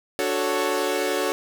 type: chord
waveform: sawtooth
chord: D major seventh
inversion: none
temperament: equal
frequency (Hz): 293.7 / 370 / 440 / 554.4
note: D4 / F#4 / A4 / C#5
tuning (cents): 0 / 0 / 0 / 0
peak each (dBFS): -27 / -23 / -23 / -23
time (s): 0.19-1.32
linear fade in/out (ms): 0
effects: 8-bit